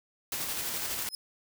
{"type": "noise with tremolo", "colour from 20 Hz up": "white", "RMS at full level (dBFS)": -33, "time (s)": [0.32, 1.09], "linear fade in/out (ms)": 2, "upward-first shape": "square", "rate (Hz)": 12, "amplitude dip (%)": 25}
{"type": "tone with exponential growth", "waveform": "sawtooth", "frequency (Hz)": 5110, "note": "D#8", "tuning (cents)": 45, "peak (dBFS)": -28, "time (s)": [1.07, 1.15], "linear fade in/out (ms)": 1, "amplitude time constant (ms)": 16}
{"effects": []}